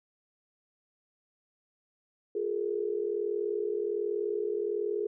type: tone cluster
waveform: sine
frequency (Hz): 353.8 / 415.1 / 456.4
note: F4 / G#4 / A#4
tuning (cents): +23 / -1 / -37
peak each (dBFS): -36 / -30 / -36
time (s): 2.35-5.07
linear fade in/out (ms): 5
effects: none